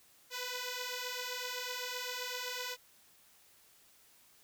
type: beating tone pair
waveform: 5% pulse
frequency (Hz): 493.9 / 501.7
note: B4 / B4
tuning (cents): 0 / +27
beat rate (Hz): 7.8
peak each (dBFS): -29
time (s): 0.3-2.77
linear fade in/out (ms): 50
effects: white hiss -64 dBFS RMS until 4.43 s